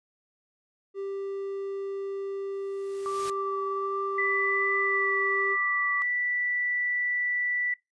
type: tone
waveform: triangle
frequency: 393.3 Hz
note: G4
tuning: 6 cents sharp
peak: -29 dBFS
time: 0.94-5.57 s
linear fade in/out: 50 ms
type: noise with exponential growth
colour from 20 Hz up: white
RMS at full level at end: -36 dBFS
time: 2.51-3.3 s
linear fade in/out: 2 ms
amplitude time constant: 170 ms
type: tone with vibrato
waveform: sine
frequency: 1167 Hz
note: D6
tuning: 11 cents flat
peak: -30 dBFS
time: 3.06-6.02 s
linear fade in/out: 0 ms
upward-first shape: triangle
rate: 1.3 Hz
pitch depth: 18 cents each way
type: tone with pitch glide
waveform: sine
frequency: 1988 to 1966.3 Hz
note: B6 to B6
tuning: +11 to -8 cents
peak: -25 dBFS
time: 4.18-7.74 s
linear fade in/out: 5 ms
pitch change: -19 cents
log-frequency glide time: 4.78-5.08 s
effects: noise-tail reverb RT60 0.2 s tail -22 dB re dry + resampled to 22050 Hz